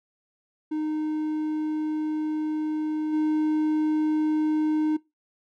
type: tone with level steps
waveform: triangle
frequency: 308.2 Hz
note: D#4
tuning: 16 cents flat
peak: -23 / -19 dBFS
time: 0.71-4.97 s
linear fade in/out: 10 ms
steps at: 3.12 s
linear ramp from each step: 20 ms
effects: noise-tail reverb RT60 0.2 s tail -20 dB re dry